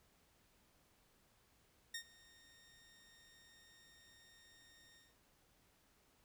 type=tone with ADSR envelope; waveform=15% pulse; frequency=1845 Hz; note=A#6; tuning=18 cents flat; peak=-35 dBFS; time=1.94-5.16 s; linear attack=6 ms; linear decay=83 ms; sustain=-23 dB; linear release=190 ms; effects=pink hiss -73 dBFS RMS until 6.24 s